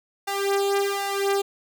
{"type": "tone with flanger", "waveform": "sawtooth", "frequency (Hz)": 397.7, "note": "G4", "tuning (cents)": 25, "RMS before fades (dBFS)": -24, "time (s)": [0.27, 1.42], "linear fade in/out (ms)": 10, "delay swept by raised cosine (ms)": [1.4, 2.8], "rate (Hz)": 1.3, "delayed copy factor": 1, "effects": []}